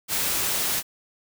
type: noise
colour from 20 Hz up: white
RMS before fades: -25 dBFS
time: 0.08-0.83 s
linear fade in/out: 50 ms
effects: none